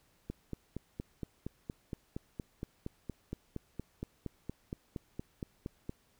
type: click train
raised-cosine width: 3 ms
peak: -25 dBFS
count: 25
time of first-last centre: 0.3-5.894 s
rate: 4.29 Hz
effects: pink hiss -70 dBFS RMS until 6.19 s